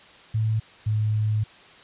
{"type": "tone pair in turn", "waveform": "sine", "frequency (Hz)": [109.9, 107.39], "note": ["A2", "A2"], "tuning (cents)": [-2, -42], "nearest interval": "unison", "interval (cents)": 40, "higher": "first", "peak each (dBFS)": -20, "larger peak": "neither", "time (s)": [[0.34, 0.6], [0.86, 1.44]], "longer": "second", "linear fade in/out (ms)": 10, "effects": ["white hiss -49 dBFS RMS until 1.83 s", "resampled to 8000 Hz"]}